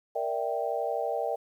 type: chord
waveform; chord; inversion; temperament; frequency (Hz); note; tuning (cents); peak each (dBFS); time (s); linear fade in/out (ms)
sine; E half-diminished seventh; second; equal; 466.2 / 587.3 / 659.3 / 784; Bb4 / D5 / E5 / G5; 0 / 0 / 0 / 0; -33; 0.15-1.36; 10
effects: 10-bit

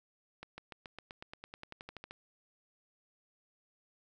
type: accelerating click train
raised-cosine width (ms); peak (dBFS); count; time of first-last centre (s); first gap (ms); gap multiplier
0.3; -29; 17; 0.43-2.11; 150; 0.95
effects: none

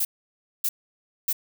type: noise bursts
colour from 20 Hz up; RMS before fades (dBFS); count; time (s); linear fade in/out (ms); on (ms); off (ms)
violet; -24; 3; 0-1.33; 5; 50; 590
effects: none

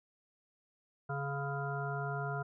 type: harmonic tone with a mistuned harmonic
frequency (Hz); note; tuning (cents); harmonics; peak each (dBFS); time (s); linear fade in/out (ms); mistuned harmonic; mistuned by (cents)
139.9; C#3; +16; 1 / 3 / 5 / 7 / 9 / 10; -37 / -43 / -41 / -46 / -48 / -42; 1.09-2.43; 10; 7; +36
effects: none

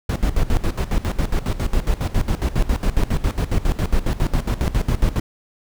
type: noise with tremolo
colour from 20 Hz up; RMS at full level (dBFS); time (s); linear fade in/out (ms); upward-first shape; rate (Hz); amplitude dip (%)
brown; -17; 0.09-5.2; 5; square; 7.3; 80
effects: none

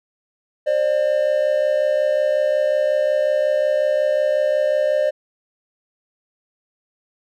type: tone pair together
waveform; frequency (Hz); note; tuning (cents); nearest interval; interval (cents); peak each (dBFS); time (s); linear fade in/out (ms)
triangle; 534.5 / 600; C5 / D5; +37 / +37; major second; 200; -19 / -15; 0.66-5.11; 20
effects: none

